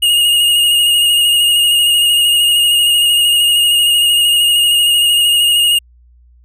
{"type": "tone with vibrato", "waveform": "square", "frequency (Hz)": 2856, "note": "F7", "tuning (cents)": 38, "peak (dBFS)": -9, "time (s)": [0.02, 5.79], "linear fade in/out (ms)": 10, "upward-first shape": "square", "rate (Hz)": 13, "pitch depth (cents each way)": 18, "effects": ["added 60 Hz sine -43 dBFS peak until 6.44 s"]}